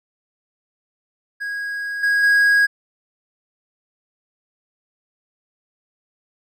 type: tone with level steps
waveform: triangle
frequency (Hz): 1647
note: G#6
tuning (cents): -15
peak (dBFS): -22 / -13 / -10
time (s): 1.4-2.67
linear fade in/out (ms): 20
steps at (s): 2.03 / 2.23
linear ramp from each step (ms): 5
effects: none